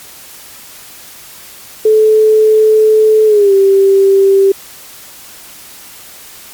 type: tone with pitch glide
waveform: sine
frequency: 433.6 to 390.8 Hz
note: A4 to G4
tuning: -25 to -5 cents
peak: -4 dBFS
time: 1.85-4.52 s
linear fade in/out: 5 ms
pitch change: -180 cents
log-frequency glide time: 3.26-3.53 s
effects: white hiss -34 dBFS RMS until 6.53 s + MP3 96 kbps